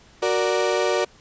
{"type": "chord", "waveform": "35% pulse", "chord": "Gb augmented", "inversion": "none", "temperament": "equal", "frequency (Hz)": [370, 466.2, 587.3], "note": ["Gb4", "Bb4", "D5"], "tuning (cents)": [0, 0, 0], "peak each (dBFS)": -22, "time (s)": [0.22, 1.05], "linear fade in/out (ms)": 10, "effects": ["pink hiss -52 dBFS RMS until 1.2 s", "resampled to 16000 Hz"]}